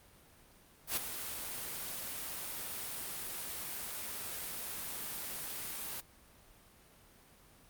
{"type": "noise with ADSR envelope", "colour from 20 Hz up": "white", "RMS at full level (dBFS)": -31, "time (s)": [0.87, 6.01], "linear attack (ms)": 96, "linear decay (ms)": 12, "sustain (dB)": -10, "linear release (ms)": 14, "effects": ["pink hiss -61 dBFS RMS until 7.69 s", "Opus 32 kbps"]}